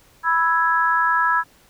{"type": "chord", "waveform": "sine", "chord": "E major", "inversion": "second", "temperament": "equal", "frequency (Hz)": [987.8, 1318.5, 1661.2], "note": ["B5", "E6", "G#6"], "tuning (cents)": [0, 0, 0], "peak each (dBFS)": -20, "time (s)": [0.23, 1.44], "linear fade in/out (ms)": 50, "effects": ["pink hiss -54 dBFS RMS until 1.69 s"]}